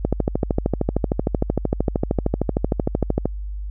click train, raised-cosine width 2 ms, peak -5 dBFS, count 43, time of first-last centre 0.05-3.256 s, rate 13.1 Hz, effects added 50 Hz sine -26 dBFS peak until 3.7 s

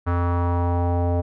square tone with low-pass filter sweep, 87.31 Hz, F2, in tune, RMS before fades -21 dBFS, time 0.06-1.22 s, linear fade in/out 20 ms, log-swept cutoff 1300 to 660 Hz, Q 3, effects none

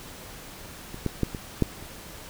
clicks, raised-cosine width 3 ms, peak -24 / -12 / -10 / -19 / -7 / -28 dBFS, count 6, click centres 0.944 / 1.063 / 1.233 / 1.348 / 1.623 / 1.826 s, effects pink hiss -43 dBFS RMS until 2.29 s

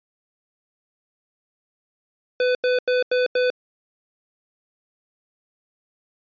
square tone bursts, 500 Hz, B4, 21 cents sharp, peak -18 dBFS, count 5, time 2.4-3.502 s, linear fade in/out 2 ms, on 150 ms, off 88 ms, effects resampled to 11025 Hz

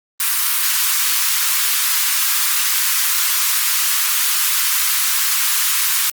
white high-pass noise, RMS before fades -17 dBFS, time 0.2-6.1 s, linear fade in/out 2 ms, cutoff 1000 Hz, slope 48 dB/octave, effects Opus 32 kbps

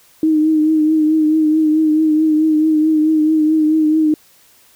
sine tone with vibrato, 311.1 Hz, D#4, in tune, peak -10 dBFS, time 0.23-4.14 s, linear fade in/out 2 ms, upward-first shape triangle, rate 4.6 Hz, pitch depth 42 cents each way, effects white hiss -50 dBFS RMS until 4.75 s

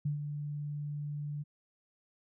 sine tone with ADSR envelope, 146.83 Hz, D3, in tune, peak -28 dBFS, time 0.05-1.44 s, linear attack 8 ms, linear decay 120 ms, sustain -7 dB, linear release 25 ms, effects none

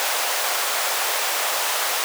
pink high-pass noise, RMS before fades -23 dBFS, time 0-2.04 s, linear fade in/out 0 ms, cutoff 570 Hz, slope 24 dB/octave, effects none

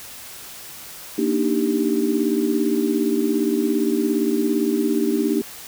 sine chord, Eb major seventh, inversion second, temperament equal, 233.1 / 293.7 / 311.1 / 392 Hz, Bb3 / D4 / Eb4 / G4, 0 / 0 / 0 / 0 cents, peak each -23 dBFS, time 1.18-5.42 s, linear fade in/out 5 ms, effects white hiss -38 dBFS RMS until 5.67 s

